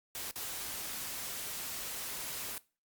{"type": "noise with dropouts", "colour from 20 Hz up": "white", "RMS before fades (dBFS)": -40, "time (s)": [0.15, 2.58], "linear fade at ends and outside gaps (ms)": 1, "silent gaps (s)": [0.311, 0.358], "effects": ["noise-tail reverb RT60 0.3 s tail -19 dB re dry", "Opus 48 kbps"]}